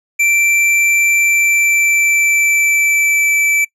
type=tone with pitch glide; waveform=square; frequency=2345 to 2319 Hz; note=D7 to D7; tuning=-3 to -22 cents; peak=-11 dBFS; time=0.19-3.65 s; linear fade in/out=10 ms; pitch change=-19 cents; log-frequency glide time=1.18-3.33 s; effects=noise-tail reverb RT60 0.1 s tail -23 dB re dry + low-pass 11000 Hz 12 dB/octave